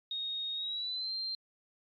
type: tone with pitch glide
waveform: sine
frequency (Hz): 3729 to 4162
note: A#7 to C8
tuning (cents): 0 to -10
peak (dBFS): -34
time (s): 0.11-1.35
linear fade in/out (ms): 2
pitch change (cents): +190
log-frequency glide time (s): 0.54-1.13
effects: AAC 32 kbps